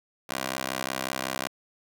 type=tone with high-pass filter; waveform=15% pulse; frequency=65.41 Hz; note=C2; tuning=in tune; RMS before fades=-32 dBFS; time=0.29-1.48 s; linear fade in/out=10 ms; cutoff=490 Hz; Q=0.52; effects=9-bit